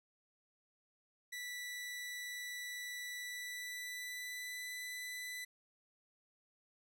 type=tone with pitch glide; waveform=sawtooth; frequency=1967 to 1992.2 Hz; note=B6 to B6; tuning=-7 to +15 cents; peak=-39 dBFS; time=1.32-5.45 s; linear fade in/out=10 ms; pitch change=+22 cents; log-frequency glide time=3.17-4.68 s; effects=none